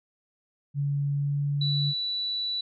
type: tone with pitch glide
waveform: sine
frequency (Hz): 142.2 to 143.27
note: C#3 to D3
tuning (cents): +45 to -43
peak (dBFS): -24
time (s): 0.74-1.94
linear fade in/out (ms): 50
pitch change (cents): +12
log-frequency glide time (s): 1.13-1.41
type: tone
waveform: sine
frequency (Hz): 3951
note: B7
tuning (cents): 0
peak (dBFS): -27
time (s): 1.61-2.61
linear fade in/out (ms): 5
effects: none